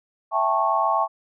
sine chord, A dominant seventh, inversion second, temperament just, 660 / 792 / 880 / 1100 Hz, E5 / G5 / A5 / C#6, +2 / +18 / 0 / -14 cents, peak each -25 / -25 / -24 / -22 dBFS, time 0.31-1.08 s, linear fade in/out 50 ms, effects none

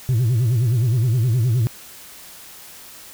sine tone with vibrato, 119.1 Hz, A#2, 38 cents sharp, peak -12 dBFS, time 0.09-1.67 s, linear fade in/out 0 ms, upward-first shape sine, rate 9.6 Hz, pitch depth 170 cents each way, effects tanh soft clip ceiling -14 dBFS + white hiss -41 dBFS RMS until 3.13 s

